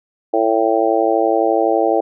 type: harmonic tone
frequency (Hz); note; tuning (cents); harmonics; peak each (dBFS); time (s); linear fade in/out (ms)
111.9; A2; +30; 3 / 4 / 5 / 6 / 7; -19 / -19 / -19 / -19 / -19; 0.33-2.01; 10
effects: none